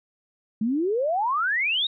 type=exponential sweep; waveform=sine; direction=up; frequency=207.7 to 3835 Hz; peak=-21 dBFS; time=0.61-1.87 s; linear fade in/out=5 ms; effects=none